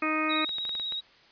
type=harmonic tone; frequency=311.1 Hz; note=D#4; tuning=in tune; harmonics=1 / 2 / 3 / 4 / 5 / 6 / 7 / 8; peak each=-30 / -36 / -41 / -30 / -42 / -38 / -35 / -32 dBFS; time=0.02-0.45 s; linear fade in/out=5 ms
type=tone with vibrato; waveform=sine; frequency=3800 Hz; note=A#7; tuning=33 cents sharp; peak=-30 dBFS; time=0.29-1.01 s; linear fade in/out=20 ms; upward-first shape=sine; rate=16 Hz; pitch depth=24 cents each way
type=clicks; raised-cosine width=0.3 ms; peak=-25 dBFS; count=7; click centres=0.492 / 0.584 / 0.652 / 0.693 / 0.752 / 0.798 / 0.923 s
effects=white hiss -57 dBFS RMS until 1.31 s + resampled to 11025 Hz